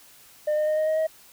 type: tone with pitch steps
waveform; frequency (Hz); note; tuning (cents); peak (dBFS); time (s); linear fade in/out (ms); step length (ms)
sine; 604 / 610 / 616 / 622.1 / 628.2 / 634.4; D5 / D#5 / D#5 / D#5 / D#5 / D#5; +48 / -34 / -17 / 0 / +16 / +33; -18; 0.47-1.07; 10; 100
effects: tanh soft clip ceiling -20 dBFS + white hiss -52 dBFS RMS until 1.32 s